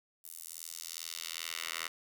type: tone with high-pass filter sweep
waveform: 10% pulse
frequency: 82.41 Hz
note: E2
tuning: in tune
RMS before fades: -42 dBFS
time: 0.24-1.88 s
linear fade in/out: 5 ms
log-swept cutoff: 11000 to 1700 Hz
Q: 1
effects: none